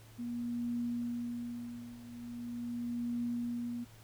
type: tone with tremolo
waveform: sine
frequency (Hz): 238.8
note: A#3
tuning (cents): +42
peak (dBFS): -32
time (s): 0.18-3.85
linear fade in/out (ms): 20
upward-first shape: triangle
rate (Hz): 0.41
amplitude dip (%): 85
effects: added 111 Hz sine -55 dBFS peak until 4.03 s + pink hiss -60 dBFS RMS until 4.03 s